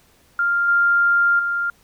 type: tone with level steps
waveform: sine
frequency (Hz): 1396.9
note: F6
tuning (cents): 0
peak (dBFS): -16 / -13 / -19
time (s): 0.39-1.7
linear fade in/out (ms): 2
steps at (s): 0.68 / 1.39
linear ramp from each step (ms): 5
effects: pink hiss -56 dBFS RMS until 1.83 s